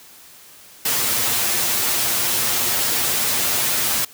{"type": "noise with comb filter", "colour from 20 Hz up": "white", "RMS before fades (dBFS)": -20, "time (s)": [0.85, 4.05], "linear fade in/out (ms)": 5, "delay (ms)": 8.5, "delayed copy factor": 0.65, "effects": ["white hiss -45 dBFS RMS until 4.13 s", "high-pass 60 Hz 12 dB/octave"]}